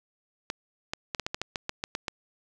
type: clicks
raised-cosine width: 0.2 ms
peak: -13 dBFS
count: 12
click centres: 0.501 / 0.935 / 1.148 / 1.197 / 1.265 / 1.345 / 1.416 / 1.558 / 1.694 / 1.839 / 1.951 / 2.082 s
effects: none